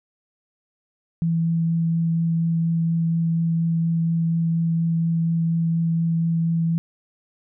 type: tone with vibrato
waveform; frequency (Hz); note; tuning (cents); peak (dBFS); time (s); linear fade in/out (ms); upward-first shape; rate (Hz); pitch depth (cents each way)
sine; 165.6; E3; +8; -18; 1.22-6.78; 0; triangle; 4.2; 9
effects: none